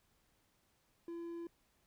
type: tone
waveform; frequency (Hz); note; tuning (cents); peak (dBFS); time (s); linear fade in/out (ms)
triangle; 338.7; E4; +47; -40; 1.08-1.47; 2
effects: pink hiss -75 dBFS RMS until 1.86 s